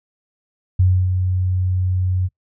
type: tone with ADSR envelope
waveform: sine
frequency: 92 Hz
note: F#2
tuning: 9 cents flat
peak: -10 dBFS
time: 0.79-2.29 s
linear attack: 8 ms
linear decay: 280 ms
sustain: -6 dB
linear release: 35 ms
effects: noise-tail reverb RT60 0.1 s tail -22 dB re dry